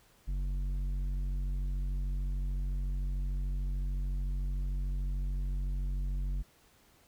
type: tone with tanh clipping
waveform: sine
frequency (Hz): 46.78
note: F#1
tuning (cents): +20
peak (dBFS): -32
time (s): 0.27-6.43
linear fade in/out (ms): 20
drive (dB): 9
effects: pink hiss -64 dBFS RMS until 7.07 s